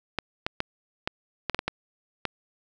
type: clicks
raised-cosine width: 0.3 ms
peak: -10 dBFS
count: 9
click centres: 0.187 / 0.465 / 0.604 / 1.075 / 1.497 / 1.546 / 1.591 / 1.68 / 2.253 s
effects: none